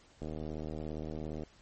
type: click train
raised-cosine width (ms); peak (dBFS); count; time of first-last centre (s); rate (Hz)
2; -27; 95; 0.22-1.434; 77.4
effects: pink hiss -62 dBFS RMS until 1.61 s + MP3 32 kbps